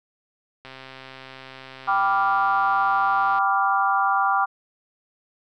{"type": "click train", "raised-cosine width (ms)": 0.3, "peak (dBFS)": -24, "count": 362, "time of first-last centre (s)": [0.65, 3.385], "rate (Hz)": 132}
{"type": "chord", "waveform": "sine", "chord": "G dominant seventh", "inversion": "none", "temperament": "equal", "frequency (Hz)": [784, 987.8, 1174.7, 1396.9], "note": ["G5", "B5", "D6", "F6"], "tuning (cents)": [0, 0, 0, 0], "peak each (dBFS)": [-22, -26, -22, -25], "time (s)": [1.87, 4.46], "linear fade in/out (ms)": 20}
{"effects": []}